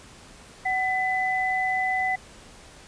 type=tone pair together; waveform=sine; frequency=751.7 / 2004 Hz; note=F#5 / B6; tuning=+27 / +25 cents; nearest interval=octave + perfect fourth; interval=1698 cents; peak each=-25 / -25 dBFS; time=0.65-2.16 s; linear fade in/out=10 ms; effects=pink hiss -48 dBFS RMS until 2.87 s + resampled to 22050 Hz